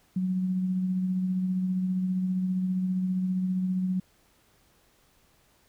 sine tone with tremolo, 185 Hz, F#3, in tune, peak -23 dBFS, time 0.16-4 s, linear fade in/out 5 ms, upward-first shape triangle, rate 15 Hz, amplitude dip 35%, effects pink hiss -64 dBFS RMS until 5.68 s

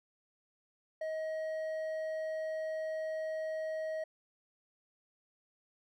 sine tone with hard clipping, 632 Hz, D#5, 27 cents sharp, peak -36 dBFS, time 1.01-4.04 s, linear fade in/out 5 ms, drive 5 dB, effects none

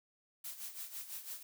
blue noise with tremolo, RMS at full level -43 dBFS, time 0.44-1.43 s, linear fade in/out 5 ms, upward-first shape sine, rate 6 Hz, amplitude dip 70%, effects none

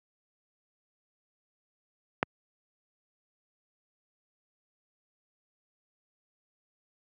click, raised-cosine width 0.5 ms, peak -9 dBFS, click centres 2.229 s, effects high-pass 100 Hz 12 dB/octave

